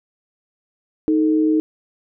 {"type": "tone pair together", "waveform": "sine", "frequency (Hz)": [312, 440], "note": ["D#4", "A4"], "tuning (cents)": [5, 0], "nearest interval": "tritone", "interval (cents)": 595, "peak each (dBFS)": [-14, -23], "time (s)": [1.08, 1.6], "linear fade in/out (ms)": 0, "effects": []}